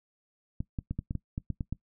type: clicks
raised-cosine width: 5 ms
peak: -20 dBFS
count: 10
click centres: 0.605 / 0.788 / 0.91 / 0.99 / 1.109 / 1.153 / 1.379 / 1.503 / 1.608 / 1.726 s
effects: noise-tail reverb RT60 0.1 s tail -20 dB re dry